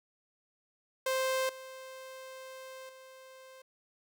sawtooth tone with level steps, 523.3 Hz, C5, in tune, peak -25 / -41 / -47 dBFS, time 1.06-3.62 s, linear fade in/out 5 ms, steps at 1.49 / 2.89 s, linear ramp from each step 2 ms, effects none

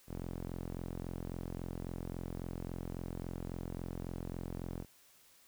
sawtooth tone with band-pass filter, 43.65 Hz, F1, in tune, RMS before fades -42 dBFS, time 0.07-4.86 s, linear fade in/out 50 ms, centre 250 Hz, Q 0.58, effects white hiss -64 dBFS RMS until 5.47 s

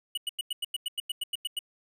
square tone bursts, 2930 Hz, F#7, 18 cents flat, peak -29 dBFS, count 13, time 0.15-1.591 s, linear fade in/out 5 ms, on 25 ms, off 93 ms, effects none

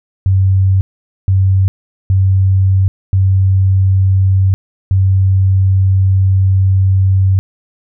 sine tone bursts at uneven times, 95.5 Hz, G2, 45 cents flat, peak -7 dBFS, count 5, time 0.26-0.81 / 1.28-1.68 / 2.1-2.88 / 3.13-4.54 / 4.91-7.39 s, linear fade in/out 0 ms, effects none

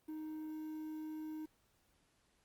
triangle tone with quantisation, 311.1 Hz, D#4, in tune, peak -40 dBFS, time 0.08-1.46 s, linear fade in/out 10 ms, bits 11, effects pink hiss -75 dBFS RMS until 2.44 s + Opus 32 kbps

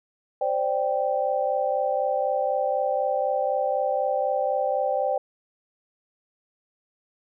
sine chord, C suspended second, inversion none, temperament equal, 523.3 / 587.3 / 784 Hz, C5 / D5 / G5, 0 / 0 / 0 cents, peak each -26 dBFS, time 0.41-5.18 s, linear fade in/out 5 ms, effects none

